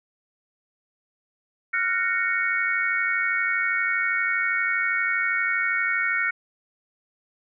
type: chord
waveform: sine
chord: Gb major seventh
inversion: third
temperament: just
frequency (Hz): 1387.5 / 1480 / 1850 / 2220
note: F6 / Gb6 / Bb6 / Db7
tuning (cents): -12 / 0 / -14 / +2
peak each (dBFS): -28 / -28 / -27 / -25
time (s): 1.73-6.31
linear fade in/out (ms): 10
effects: none